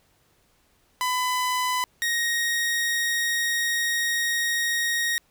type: tone pair in turn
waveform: sawtooth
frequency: 1003 / 1872.7 Hz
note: B5 / A#6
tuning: +26 / +7 cents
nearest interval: major seventh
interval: 1081 cents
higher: second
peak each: -19 dBFS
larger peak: neither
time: 1.01-1.84 / 2.02-5.18 s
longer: second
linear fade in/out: 0 ms
effects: pink hiss -64 dBFS RMS until 5.3 s